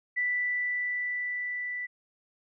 sine tone with level ramp, 1975.5 Hz, B6, in tune, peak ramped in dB -25 to -32 dBFS, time 0.16-1.87 s, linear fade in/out 20 ms, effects none

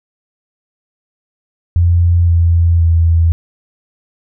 sine tone with pitch steps, 86.3 / 84.67 / 83.07 Hz, F2 / E2 / E2, -20 / +47 / +14 cents, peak -7 dBFS, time 1.76-3.32 s, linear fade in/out 0 ms, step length 520 ms, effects none

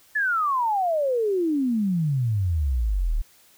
sine exponential sweep, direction down, 1760 to 34.65 Hz, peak -20 dBFS, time 0.15-3.22 s, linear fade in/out 10 ms, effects white hiss -56 dBFS RMS until 3.57 s

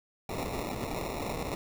blue noise with sample-and-hold, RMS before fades -35 dBFS, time 0.29-1.55 s, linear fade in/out 2 ms, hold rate 1575 Hz, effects none

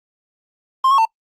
triangle tone with pitch steps, 1055 / 1098 / 897 Hz, C6 / C#6 / A5, +14 / -17 / +33 cents, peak -9 dBFS, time 0.84-1.053 s, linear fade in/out 5 ms, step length 71 ms, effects noise-tail reverb RT60 0.1 s tail -24 dB re dry + Opus 32 kbps

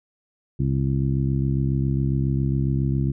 harmonic tone, 67.3 Hz, C2, 49 cents sharp, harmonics 1 / 2 / 3 / 4 / 5, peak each -27 / -21 / -28 / -31 / -32 dBFS, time 0.59-3.12 s, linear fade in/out 10 ms, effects none

